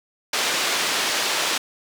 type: band-pass noise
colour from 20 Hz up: white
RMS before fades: -23 dBFS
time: 0.33-1.58 s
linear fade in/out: 5 ms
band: 310 to 5000 Hz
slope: 12 dB/octave
effects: none